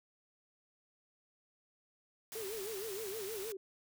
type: noise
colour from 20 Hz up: white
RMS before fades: -46 dBFS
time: 2.32-3.52 s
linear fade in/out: 0 ms
type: tone with vibrato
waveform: sine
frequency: 415.3 Hz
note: G#4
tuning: in tune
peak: -40 dBFS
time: 2.35-3.57 s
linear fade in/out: 5 ms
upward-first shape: sine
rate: 6.4 Hz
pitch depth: 160 cents each way
effects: none